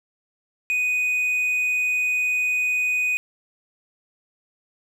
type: tone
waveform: triangle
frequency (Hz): 2489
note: D#7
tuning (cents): 0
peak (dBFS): -18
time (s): 0.7-3.17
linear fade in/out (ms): 0
effects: none